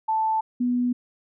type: tone pair in turn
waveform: sine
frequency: 880 / 245.7 Hz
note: A5 / B3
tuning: 0 / -9 cents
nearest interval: octave + minor seventh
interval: 2209 cents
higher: first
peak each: -20 dBFS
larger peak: neither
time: 0.08-0.41 / 0.6-0.93 s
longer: neither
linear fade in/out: 10 ms
effects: none